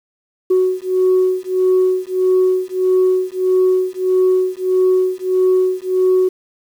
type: beating tone pair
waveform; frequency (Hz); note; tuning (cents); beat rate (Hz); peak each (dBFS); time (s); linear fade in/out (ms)
sine; 370 / 371.6; F#4 / F#4; 0 / +7; 1.6; -14; 0.5-6.29; 10
effects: tanh soft clip ceiling -7 dBFS + 7-bit